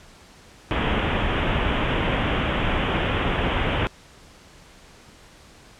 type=low-pass noise; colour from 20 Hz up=pink; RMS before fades=-23 dBFS; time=0.71-3.87 s; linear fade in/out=0 ms; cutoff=3400 Hz; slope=96 dB/octave; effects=pink hiss -49 dBFS RMS until 5.79 s + low-pass 8000 Hz 12 dB/octave